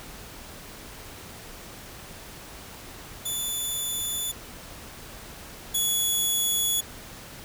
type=tone pair in turn; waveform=10% pulse; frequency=3484 / 3400 Hz; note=A7 / G#7; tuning=-18 / +40 cents; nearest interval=unison; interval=42 cents; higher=first; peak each=-20 / -15 dBFS; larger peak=second; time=3.25-4.32 / 5.74-6.81 s; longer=neither; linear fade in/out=10 ms; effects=pink hiss -43 dBFS RMS until 7.44 s